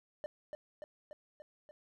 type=tone with echo; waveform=triangle; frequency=601 Hz; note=D5; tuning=40 cents sharp; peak=-35 dBFS; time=0.24-0.26 s; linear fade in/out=0 ms; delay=290 ms; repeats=5; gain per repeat=-3 dB; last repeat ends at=1.71 s; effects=none